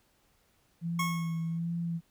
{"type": "tone with vibrato", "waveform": "sine", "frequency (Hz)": 167.1, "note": "E3", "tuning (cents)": 24, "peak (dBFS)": -30, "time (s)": [0.81, 2.01], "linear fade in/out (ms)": 50, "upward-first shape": "sine", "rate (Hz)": 1.3, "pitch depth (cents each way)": 31}
{"type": "tone with exponential decay", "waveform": "25% pulse", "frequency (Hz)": 1093, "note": "C#6", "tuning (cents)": -25, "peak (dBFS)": -24, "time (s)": [0.99, 1.59], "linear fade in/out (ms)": 5, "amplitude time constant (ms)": 130}
{"effects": ["pink hiss -69 dBFS RMS until 2.1 s"]}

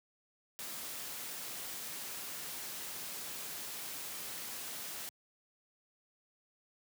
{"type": "noise", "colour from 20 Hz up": "white", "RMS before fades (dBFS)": -43, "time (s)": [0.59, 5.09], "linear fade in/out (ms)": 0, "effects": ["high-pass 100 Hz 12 dB/octave"]}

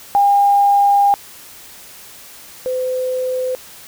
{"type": "tone pair in turn", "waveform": "sine", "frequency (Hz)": [806, 510.4], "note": ["G5", "C5"], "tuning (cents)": [48, -43], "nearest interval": "minor sixth", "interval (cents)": 791, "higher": "first", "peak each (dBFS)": [-9, -17], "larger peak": "first", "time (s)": [[0.15, 1.14], [2.66, 3.55]], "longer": "first", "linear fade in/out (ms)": 0, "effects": ["white hiss -39 dBFS RMS until 3.87 s"]}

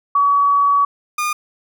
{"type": "tone pair in turn", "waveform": ["sine", "30% pulse"], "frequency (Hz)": [1134, 1215.7], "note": ["C#6", "D#6"], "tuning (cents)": [39, -41], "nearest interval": "minor second", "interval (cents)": 120, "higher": "second", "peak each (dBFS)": [-11, -15], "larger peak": "first", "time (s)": [[0.15, 0.85], [1.18, 1.33]], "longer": "first", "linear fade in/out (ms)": 5, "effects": []}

